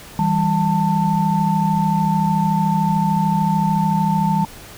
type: tone cluster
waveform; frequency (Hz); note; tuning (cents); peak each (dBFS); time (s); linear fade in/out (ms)
sine; 162.8 / 196.3 / 890; E3 / G3 / A5; -21 / +3 / +20; -19; 0.19-4.45; 2
effects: pink hiss -39 dBFS RMS until 4.77 s